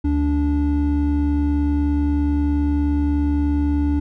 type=tone pair together; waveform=triangle; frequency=73.42 / 290.4 Hz; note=D2 / D4; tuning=0 / -19 cents; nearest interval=2 octaves; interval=2381 cents; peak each=-17 dBFS; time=0.04-4 s; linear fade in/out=10 ms; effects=none